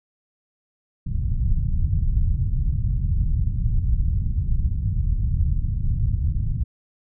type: low-pass noise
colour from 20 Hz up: pink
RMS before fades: -21 dBFS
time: 1.06-6.64 s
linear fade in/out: 5 ms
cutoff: 130 Hz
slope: 24 dB/octave
effects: none